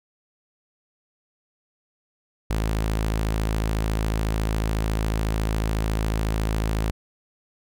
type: tone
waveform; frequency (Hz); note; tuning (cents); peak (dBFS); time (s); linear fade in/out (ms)
sawtooth; 54; A1; -32; -18; 2.5-6.91; 5
effects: none